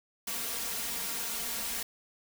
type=noise with comb filter; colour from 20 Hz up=white; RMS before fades=-35 dBFS; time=0.27-1.83 s; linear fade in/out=5 ms; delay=4.3 ms; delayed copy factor=+0.95; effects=none